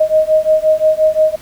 sine beating tone pair, 622.3 / 628 Hz, D#5 / D#5, 0 / +16 cents, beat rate 5.7 Hz, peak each -12 dBFS, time 0-1.36 s, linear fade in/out 10 ms, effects pink hiss -40 dBFS RMS until 1.41 s

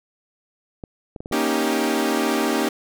clicks, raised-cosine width 2 ms, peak -20 dBFS, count 5, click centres 0.838 / 1.162 / 1.205 / 1.259 / 1.313 s
sawtooth chord, Eb dominant seventh, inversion second, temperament equal with one note detuned, 235 / 277.2 / 311.1 / 392 Hz, Bb3 / Db4 / Eb4 / G4, +14 / 0 / 0 / 0 cents, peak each -21 dBFS, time 1.32-2.69 s, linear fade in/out 5 ms
effects none

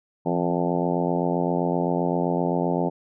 harmonic tone with a mistuned harmonic, 87.7 Hz, F2, 8 cents sharp, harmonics 2 / 3 / 4 / 5 / 6 / 7 / 8 / 9 / 10, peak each -26 / -28 / -29 / -30 / -31 / -31 / -32 / -33 / -33 dBFS, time 0.25-2.9 s, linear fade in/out 20 ms, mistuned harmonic 2, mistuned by -60 cents, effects none

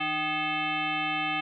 sine tone with frequency modulation, 1701 Hz, G#6, 41 cents sharp, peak -26 dBFS, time 0-1.41 s, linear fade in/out 10 ms, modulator 465 Hz, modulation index 2.9, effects none

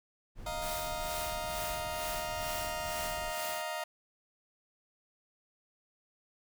brown noise, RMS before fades -45 dBFS, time 0.35-3.33 s, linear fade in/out 50 ms
sawtooth chord, Eb suspended second, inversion none, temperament just, 622.3 / 700 / 933.4 Hz, Eb5 / F5 / Bb5, 0 / +4 / +2 cents, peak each -35 / -36 / -37 dBFS, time 0.46-3.84 s, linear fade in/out 5 ms
white noise with tremolo, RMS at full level -41 dBFS, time 0.62-3.62 s, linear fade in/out 2 ms, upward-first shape sine, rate 2.2 Hz, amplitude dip 80%
effects none

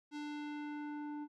square tone with low-pass filter sweep, 296 Hz, D4, 14 cents sharp, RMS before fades -43 dBFS, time 0.11-1.28 s, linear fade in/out 50 ms, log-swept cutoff 5500 to 860 Hz, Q 1, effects none

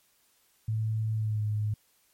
sine tone with pitch glide, 110 to 106.07 Hz, A2 to G#2, 0 to +37 cents, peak -26 dBFS, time 0.68-1.74 s, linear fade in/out 5 ms, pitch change -63 cents, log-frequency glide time 1.14-1.43 s, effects white hiss -67 dBFS RMS until 2.13 s + MP3 64 kbps

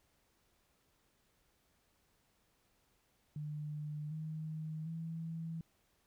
sine tone with pitch steps, 150 / 156.64 / 163.58 Hz, D3 / D#3 / E3, +37 / +12 / -13 cents, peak -39 dBFS, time 3.36-5.61 s, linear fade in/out 2 ms, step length 750 ms, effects pink hiss -75 dBFS RMS until 6.06 s

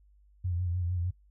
sine tone with vibrato, 88.7 Hz, F2, 27 cents sharp, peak -28 dBFS, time 0.44-1.11 s, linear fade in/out 10 ms, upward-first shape triangle, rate 6.6 Hz, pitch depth 71 cents each way, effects noise-tail reverb RT60 0.1 s tail -19 dB re dry + added 50 Hz sine -58 dBFS peak until 1.3 s

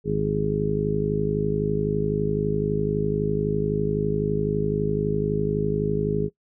harmonic tone, 51.91 Hz, G#1, in tune, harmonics 1 / 2 / 3 / 4 / 5 / 6 / 7 / 8, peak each -34 / -33 / -26 / -30 / -34 / -35 / -34 / -25 dBFS, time 0.04-6.3 s, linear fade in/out 50 ms, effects noise-tail reverb RT60 0.1 s tail -21 dB re dry

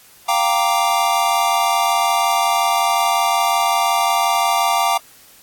square chord, G minor seventh, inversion third, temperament equal, 698.5 / 784 / 932.3 / 1174.7 Hz, F5 / G5 / Bb5 / D6, 0 / 0 / 0 / 0 cents, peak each -21 dBFS, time 0.28-4.98 s, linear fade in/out 10 ms, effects white hiss -47 dBFS RMS until 5.42 s + AAC 64 kbps

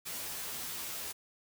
white noise with comb filter, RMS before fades -40 dBFS, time 0.05-1.13 s, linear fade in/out 20 ms, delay 12 ms, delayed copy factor +0.95, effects none

